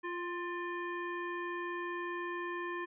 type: harmonic tone with a mistuned harmonic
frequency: 349.2 Hz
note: F4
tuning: in tune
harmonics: 1 / 3 / 5 / 7 / 9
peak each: -39 / -41 / -42 / -51 / -59 dBFS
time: 0.03-2.86 s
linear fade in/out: 20 ms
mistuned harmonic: 5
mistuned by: +29 cents
effects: none